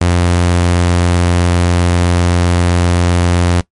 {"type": "tone", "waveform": "sawtooth", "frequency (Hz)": 87.7, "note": "F2", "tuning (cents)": 8, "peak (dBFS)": -5, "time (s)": [0.01, 3.61], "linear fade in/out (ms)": 5, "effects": ["noise-tail reverb RT60 0.1 s tail -19 dB re dry", "MP3 48 kbps"]}